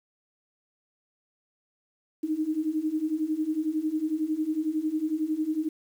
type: beating tone pair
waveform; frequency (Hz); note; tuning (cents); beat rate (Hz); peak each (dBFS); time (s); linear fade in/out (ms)
sine; 304.6 / 315.6; D#4 / D#4; -37 / +25; 11; -30 / -27; 2.23-5.69; 10
effects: 9-bit